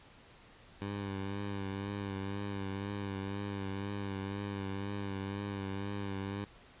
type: tone with vibrato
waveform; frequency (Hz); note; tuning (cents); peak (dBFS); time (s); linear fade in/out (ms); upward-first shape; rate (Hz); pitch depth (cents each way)
15% pulse; 99.1; G2; +19; -30; 0.81-6.45; 10; triangle; 2; 45
effects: pink hiss -58 dBFS RMS until 6.8 s + resampled to 8000 Hz